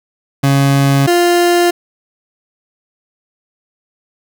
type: tone pair in turn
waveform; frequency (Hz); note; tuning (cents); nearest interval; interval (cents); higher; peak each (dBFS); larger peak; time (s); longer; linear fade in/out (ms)
30% pulse; 138.59 / 349.2; C#3 / F4; 0 / 0; octave + major third; 1600; second; -6; neither; 0.43-1.07 / 1.07-1.71; neither; 10
effects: none